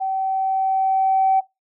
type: tone with level ramp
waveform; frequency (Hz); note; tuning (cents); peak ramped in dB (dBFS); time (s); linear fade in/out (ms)
sine; 767; G5; -38; -20 to -12; 0-1.41; 20
effects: noise-tail reverb RT60 0.2 s tail -20 dB re dry + tanh soft clip ceiling -8 dBFS